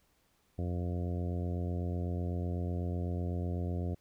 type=harmonic tone; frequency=88 Hz; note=F2; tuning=14 cents sharp; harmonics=1 / 2 / 3 / 4 / 5 / 6 / 7 / 8; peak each=-33 / -39 / -43 / -45 / -47 / -49 / -50 / -51 dBFS; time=0.58-3.95 s; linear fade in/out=10 ms; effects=pink hiss -72 dBFS RMS until 4 s